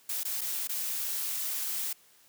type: noise with dropouts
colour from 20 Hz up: blue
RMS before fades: -33 dBFS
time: 0.09-1.93 s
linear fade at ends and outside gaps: 5 ms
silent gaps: 0.234-0.25 / 0.41-0.414 / 0.674-0.692 s
effects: white hiss -61 dBFS RMS until 2.28 s + high-pass 100 Hz 12 dB/octave